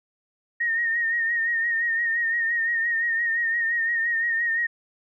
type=tone with vibrato; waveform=sine; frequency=1852 Hz; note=A#6; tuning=12 cents flat; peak=-21 dBFS; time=0.6-4.67 s; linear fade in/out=10 ms; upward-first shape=sine; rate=5.8 Hz; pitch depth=44 cents each way; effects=none